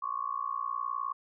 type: tone with amplitude modulation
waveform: sine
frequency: 1108.7 Hz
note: C#6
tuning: in tune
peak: -27 dBFS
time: 0.02-1.13 s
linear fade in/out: 10 ms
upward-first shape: sine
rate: 59.5 Hz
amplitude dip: 100%
effects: none